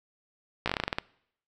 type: slowing click train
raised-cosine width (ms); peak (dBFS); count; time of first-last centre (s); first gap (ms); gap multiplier
0.3; -11; 11; 0.66-0.985; 16; 1.15
effects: noise-tail reverb RT60 0.7 s tail -23 dB re dry